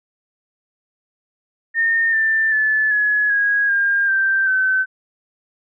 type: tone with pitch steps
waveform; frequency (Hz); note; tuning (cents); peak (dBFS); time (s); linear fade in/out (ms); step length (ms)
sine; 1826 / 1780.2 / 1735.5 / 1691.9 / 1649.5 / 1608.1 / 1567.7 / 1528.4; A#6 / A6 / A6 / G#6 / G#6 / G6 / G6 / G6; -36 / +20 / -24 / +32 / -12 / +44 / 0 / -44; -14; 1.74-4.86; 50; 390
effects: none